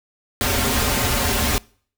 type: noise with comb filter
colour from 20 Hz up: pink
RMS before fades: -20 dBFS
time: 0.41-1.58 s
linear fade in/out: 0 ms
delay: 6.1 ms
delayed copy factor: -1
effects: noise-tail reverb RT60 0.5 s tail -25 dB re dry